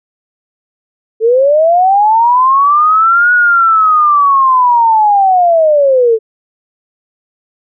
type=linear two-way sweep; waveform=sine; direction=up then down; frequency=433.1 to 1465 to 433.1 Hz; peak=-5 dBFS; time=1.2-6.19 s; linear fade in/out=50 ms; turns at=3.33 s; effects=none

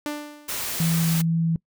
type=tone with exponential decay; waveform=sawtooth; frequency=295.8 Hz; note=D4; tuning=13 cents sharp; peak=-21 dBFS; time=0.06-0.75 s; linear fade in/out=0 ms; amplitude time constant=150 ms
type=noise; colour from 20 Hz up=white; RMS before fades=-29 dBFS; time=0.48-1.22 s; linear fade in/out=10 ms
type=tone with vibrato; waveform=sine; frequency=164.6 Hz; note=E3; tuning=2 cents flat; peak=-19 dBFS; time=0.8-1.56 s; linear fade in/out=2 ms; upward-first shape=triangle; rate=2.2 Hz; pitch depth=8 cents each way
effects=noise-tail reverb RT60 0.1 s tail -22 dB re dry

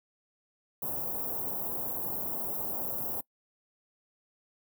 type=band-stop noise; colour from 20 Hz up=white; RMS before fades=-34 dBFS; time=0.82-3.21 s; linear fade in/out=5 ms; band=890 to 14000 Hz; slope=24 dB/octave; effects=noise-tail reverb RT60 0.1 s tail -23 dB re dry + high-pass 80 Hz 12 dB/octave

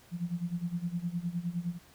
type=tone with tremolo; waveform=sine; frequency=173.3 Hz; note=F3; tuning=13 cents flat; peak=-28 dBFS; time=0.11-1.79 s; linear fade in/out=50 ms; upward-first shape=sine; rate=9.7 Hz; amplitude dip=85%; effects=pink hiss -59 dBFS RMS until 1.94 s

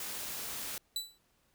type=noise; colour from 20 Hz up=white; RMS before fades=-40 dBFS; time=0-0.78 s; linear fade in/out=2 ms
type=tone with exponential decay; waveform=sawtooth; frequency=3964 Hz; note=B7; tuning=6 cents sharp; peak=-27 dBFS; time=0.96-1.18 s; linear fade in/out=2 ms; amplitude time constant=47 ms
effects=pink hiss -72 dBFS RMS until 1.54 s

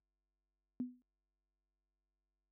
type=tone with exponential decay; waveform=sine; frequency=248.8 Hz; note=B3; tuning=13 cents sharp; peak=-32 dBFS; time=0.8-1.02 s; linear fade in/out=0 ms; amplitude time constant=46 ms; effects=added 50 Hz sine -70 dBFS peak until 2.51 s + high-pass 150 Hz 12 dB/octave

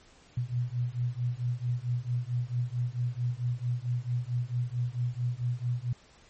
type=beating tone pair; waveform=sine; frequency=120 / 124.5 Hz; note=B2 / B2; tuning=-49 / +14 cents; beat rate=4.5 Hz; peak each=-31 / -31 dBFS; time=0.37-5.93 s; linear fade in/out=5 ms; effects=pink hiss -58 dBFS RMS until 6.29 s + MP3 32 kbps

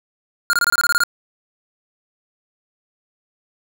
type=tone bursts; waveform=square; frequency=1420 Hz; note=F6; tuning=28 cents sharp; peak=-14 dBFS; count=10; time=0.5-1.036 s; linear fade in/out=0 ms; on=32 ms; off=24 ms; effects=8-bit

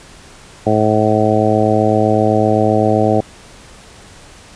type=harmonic tone; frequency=107.8 Hz; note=A2; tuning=35 cents flat; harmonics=1 / 2 / 3 / 4 / 5 / 6 / 7; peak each=-18 / -18 / -18 / -18 / -18 / -18 / -18 dBFS; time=0.66-3.21 s; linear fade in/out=10 ms; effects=pink hiss -40 dBFS RMS until 4.55 s + resampled to 22050 Hz

